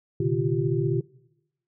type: tone cluster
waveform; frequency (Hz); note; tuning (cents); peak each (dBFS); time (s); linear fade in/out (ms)
sine; 120.9 / 136.4 / 151.3 / 347.1 / 387.6; B2 / C#3 / D#3 / F4 / G4; -36 / -28 / -48 / -11 / -20; -28; 0.2-1.01; 5
effects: noise-tail reverb RT60 0.9 s tail -21 dB re dry